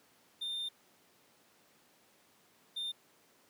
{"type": "tone bursts at uneven times", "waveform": "triangle", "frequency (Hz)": 3614, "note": "A7", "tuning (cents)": 46, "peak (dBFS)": -34, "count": 2, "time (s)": [[0.41, 0.69], [2.76, 2.92]], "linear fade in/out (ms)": 10, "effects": ["pink hiss -66 dBFS RMS until 3.49 s", "high-pass 200 Hz 12 dB/octave"]}